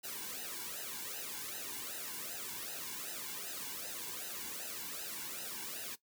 white noise with flanger, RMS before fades -43 dBFS, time 0.03-5.96 s, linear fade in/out 20 ms, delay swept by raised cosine 0.88 to 1.62 ms, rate 2.6 Hz, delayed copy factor -1, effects noise-tail reverb RT60 0.1 s tail -17 dB re dry

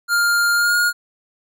square tone with pitch glide, 1404 to 1430.2 Hz, F6 to F6, +9 to +41 cents, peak -15 dBFS, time 0.08-0.93 s, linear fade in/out 50 ms, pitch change +32 cents, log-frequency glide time 0.55-0.76 s, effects none

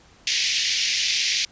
white band-pass noise, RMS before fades -23 dBFS, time 0.27-1.45 s, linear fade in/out 2 ms, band 2000 to 6100 Hz, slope 48 dB/octave, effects pink hiss -53 dBFS RMS until 1.51 s + resampled to 16000 Hz

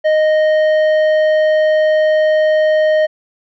triangle tone with tanh clipping, 620 Hz, D#5, 6 cents flat, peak -11 dBFS, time 0.04-3.07 s, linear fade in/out 20 ms, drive 13 dB, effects none

